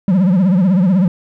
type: tone with vibrato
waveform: triangle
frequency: 185 Hz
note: F#3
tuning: in tune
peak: -7 dBFS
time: 0.08-1.08 s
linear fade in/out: 2 ms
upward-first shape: triangle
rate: 16 Hz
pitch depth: 180 cents each way
effects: none